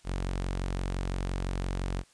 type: tone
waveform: sawtooth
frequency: 45.86 Hz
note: F#1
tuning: 15 cents flat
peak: -26 dBFS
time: 0.04-2.04 s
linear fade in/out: 50 ms
effects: white hiss -62 dBFS RMS until 2.13 s + resampled to 22050 Hz